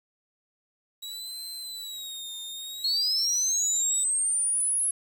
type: tone with vibrato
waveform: sawtooth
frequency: 3865 Hz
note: B7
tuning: 38 cents flat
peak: -33 dBFS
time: 1.02-4.04 s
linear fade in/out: 10 ms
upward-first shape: sine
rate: 0.55 Hz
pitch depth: 100 cents each way
type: linear sweep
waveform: sine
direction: up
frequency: 4214 to 10860 Hz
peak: -23 dBFS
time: 2.84-4.91 s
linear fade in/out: 5 ms
effects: 9-bit